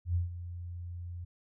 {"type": "tone with ADSR envelope", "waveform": "sine", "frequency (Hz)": 87.31, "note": "F2", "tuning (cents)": 0, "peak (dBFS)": -25, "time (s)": [0.05, 1.25], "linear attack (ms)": 100, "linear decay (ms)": 140, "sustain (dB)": -13, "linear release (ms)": 12, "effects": []}